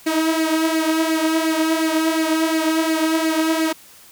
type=tone with flanger; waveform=sawtooth; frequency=320 Hz; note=D#4; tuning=49 cents sharp; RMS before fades=-19 dBFS; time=0.06-3.73 s; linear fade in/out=10 ms; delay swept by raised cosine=0.42 to 3.92 ms; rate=2.8 Hz; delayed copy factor=+0.6; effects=white hiss -46 dBFS RMS until 4.11 s